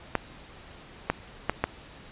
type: clicks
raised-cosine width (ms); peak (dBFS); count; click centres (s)
0.5; -8; 4; 0.153 / 1.1 / 1.496 / 1.64
effects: pink hiss -48 dBFS RMS until 2.11 s + resampled to 8000 Hz